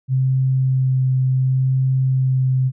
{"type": "tone with vibrato", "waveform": "sine", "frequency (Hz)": 130.81, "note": "C3", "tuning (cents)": 0, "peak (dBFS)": -14, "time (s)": [0.08, 2.72], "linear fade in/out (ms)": 50, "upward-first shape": "sine", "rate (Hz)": 0.69, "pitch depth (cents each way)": 10, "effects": []}